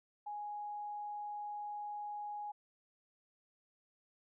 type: tone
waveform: sine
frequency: 830.6 Hz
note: G#5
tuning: in tune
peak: -40 dBFS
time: 0.26-2.52 s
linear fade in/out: 10 ms
effects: none